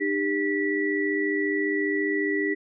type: tone cluster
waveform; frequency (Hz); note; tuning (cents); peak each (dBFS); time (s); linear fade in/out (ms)
sine; 303.7 / 398.4 / 1953; D#4 / G4 / B6; -42 / +28 / -20; -27; 0-2.55; 20
effects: none